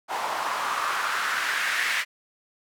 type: noise with band-pass filter sweep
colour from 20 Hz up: white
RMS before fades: -27 dBFS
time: 0.08-2.05 s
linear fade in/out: 50 ms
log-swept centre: 850 to 2000 Hz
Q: 2.9
effects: none